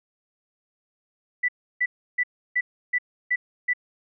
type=tone bursts; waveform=sine; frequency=1975.5 Hz; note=B6; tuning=in tune; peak=-19 dBFS; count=7; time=1.43-3.735 s; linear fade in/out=10 ms; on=55 ms; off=320 ms; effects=none